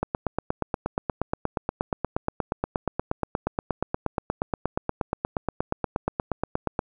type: click train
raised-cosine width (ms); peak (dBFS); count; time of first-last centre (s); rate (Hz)
1; -10; 58; 0.03-6.792; 8.43
effects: none